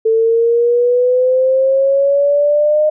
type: exponential sweep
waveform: sine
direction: up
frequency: 443.6 to 614 Hz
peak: -9 dBFS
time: 0.05-2.9 s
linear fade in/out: 10 ms
effects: none